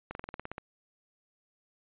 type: slowing click train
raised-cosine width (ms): 0.5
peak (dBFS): -23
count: 10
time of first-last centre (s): 0.11-0.581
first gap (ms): 41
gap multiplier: 1.06
effects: resampled to 8000 Hz